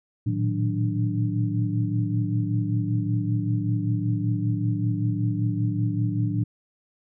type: tone cluster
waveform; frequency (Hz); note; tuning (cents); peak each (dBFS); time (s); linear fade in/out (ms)
sine; 113.1 / 118.3 / 156.5 / 183.6 / 293.8; A2 / A#2 / D#3 / F#3 / D4; +48 / +26 / +10 / -13 / +1; -24 / -30 / -32 / -30 / -30; 0.26-6.44; 10
effects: none